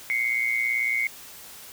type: tone pair together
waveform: sine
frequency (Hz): 2093 / 2211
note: C7 / C#7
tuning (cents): 0 / -5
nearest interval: minor second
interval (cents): 95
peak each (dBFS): -25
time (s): 0.1-1.07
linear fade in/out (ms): 0
effects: white hiss -44 dBFS RMS until 1.72 s